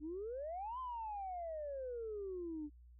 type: exponential two-way sweep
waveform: sine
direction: up then down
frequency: 289.1 to 1046.5 to 289.1 Hz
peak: -40 dBFS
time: 0-2.7 s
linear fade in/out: 50 ms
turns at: 0.79 s
effects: tanh soft clip ceiling -36 dBFS + added 60 Hz sine -57 dBFS peak until 2.99 s